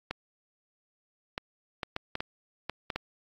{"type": "clicks", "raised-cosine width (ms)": 0.3, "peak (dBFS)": -16, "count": 9, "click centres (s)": [0.11, 1.379, 1.832, 1.964, 2.154, 2.205, 2.696, 2.902, 2.96], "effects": ["AAC 48 kbps"]}